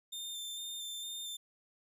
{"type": "tone with vibrato", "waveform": "sawtooth", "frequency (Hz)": 3594, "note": "A7", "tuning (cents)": 36, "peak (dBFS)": -37, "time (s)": [0.12, 1.37], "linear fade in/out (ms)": 10, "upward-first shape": "square", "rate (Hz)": 2.2, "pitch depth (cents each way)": 13, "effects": []}